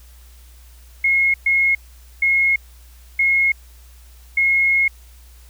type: tone bursts at uneven times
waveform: sine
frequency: 2162 Hz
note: C#7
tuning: 44 cents flat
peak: -13 dBFS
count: 5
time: 1.04-1.34 / 1.46-1.75 / 2.22-2.56 / 3.19-3.52 / 4.37-4.88 s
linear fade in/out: 5 ms
effects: added 60 Hz sine -42 dBFS peak until 5.49 s + white hiss -52 dBFS RMS until 5.49 s